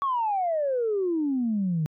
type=exponential sweep; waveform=sine; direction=down; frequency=1137 to 150.1 Hz; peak=-22 dBFS; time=0.02-1.86 s; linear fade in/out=0 ms; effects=tanh soft clip ceiling -18 dBFS